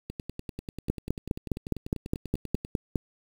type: two click trains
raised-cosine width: 3 ms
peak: -23 / -12 dBFS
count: 27 / 11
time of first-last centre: 0.1-2.649 / 0.9-2.958 s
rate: 10.2 / 4.86 Hz
effects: 7-bit